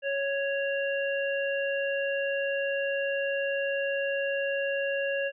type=harmonic tone; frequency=554.4 Hz; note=C#5; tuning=in tune; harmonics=1 / 3 / 5; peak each=-28 / -33 / -35 dBFS; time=0.02-5.32 s; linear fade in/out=50 ms; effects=none